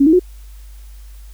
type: tone with pitch steps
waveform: sine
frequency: 277.8 / 317.3 / 362.3 Hz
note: C#4 / D#4 / F#4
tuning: +4 / +34 / -36 cents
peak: -7 dBFS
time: 0-0.195 s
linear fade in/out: 10 ms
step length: 65 ms
effects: added 50 Hz sine -34 dBFS peak until 1.33 s + white hiss -51 dBFS RMS until 1.33 s